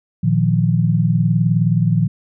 sine chord, Bb suspended fourth, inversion none, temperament just, 116.54 / 155.39 / 174.81 Hz, Bb2 / Eb3 / F3, 0 / -2 / +2 cents, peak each -17 dBFS, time 0.23-2.08 s, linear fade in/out 10 ms, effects none

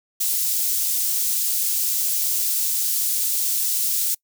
white high-pass noise, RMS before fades -22 dBFS, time 0.2-4.15 s, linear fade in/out 10 ms, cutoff 5800 Hz, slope 12 dB/octave, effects noise-tail reverb RT60 0.1 s tail -25 dB re dry

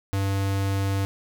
square tone, 98 Hz, G2, in tune, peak -23 dBFS, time 0.13-1.05 s, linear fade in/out 0 ms, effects none

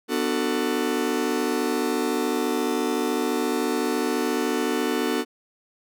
45% pulse chord, B minor seventh, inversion none, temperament just, 246.9 / 296.3 / 370.4 / 444.5 Hz, B3 / D4 / F#4 / A4, 0 / +15 / +2 / +18 cents, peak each -28 dBFS, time 0.08-5.25 s, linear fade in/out 50 ms, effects none

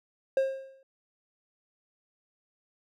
triangle tone with exponential decay, 535 Hz, C5, 38 cents sharp, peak -18 dBFS, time 0.37-0.83 s, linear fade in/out 2 ms, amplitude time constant 100 ms, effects none

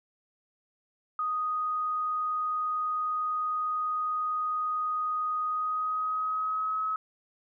sine tone with pitch glide, 1244.5 to 1281 Hz, D#6 to E6, 0 to -50 cents, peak -27 dBFS, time 1.19-6.96 s, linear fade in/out 2 ms, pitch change +50 cents, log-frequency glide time 5.46-6.84 s, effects none

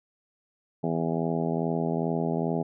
harmonic tone, 82.41 Hz, E2, in tune, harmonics 2 / 3 / 4 / 5 / 6 / 7 / 8 / 9 / 10, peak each -29 / -31 / -35 / -32 / -38 / -39 / -35 / -39 / -39 dBFS, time 0.83-2.63 s, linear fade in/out 10 ms, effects none

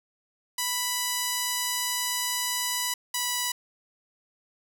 5% pulse tone pair in turn, 987.8 / 982.9 Hz, B5 / B5, 0 / -9 cents, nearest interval unison, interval 9 cents, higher first, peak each -14 dBFS, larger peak neither, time 0.58-2.94 / 3.14-3.52 s, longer first, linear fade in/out 5 ms, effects none

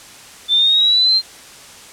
sine linear sweep, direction up, 3520 to 4186 Hz, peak -10 dBFS, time 0.48-1.22 s, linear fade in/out 50 ms, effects white hiss -39 dBFS RMS until 1.92 s + low-pass 9000 Hz 12 dB/octave

